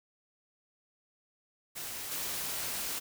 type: noise with level steps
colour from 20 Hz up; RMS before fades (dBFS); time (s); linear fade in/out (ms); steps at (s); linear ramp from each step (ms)
white; -40 / -36; 1.75-3; 20; 2.11; 5
effects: none